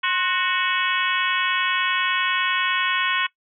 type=harmonic tone with a mistuned harmonic; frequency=370 Hz; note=F#4; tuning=in tune; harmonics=3 / 4 / 5 / 6 / 7 / 8 / 9; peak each=-25 / -26 / -27 / -28 / -28 / -29 / -30 dBFS; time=0.03-3.27 s; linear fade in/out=10 ms; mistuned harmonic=3; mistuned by=-69 cents; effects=noise-tail reverb RT60 0.1 s tail -20 dB re dry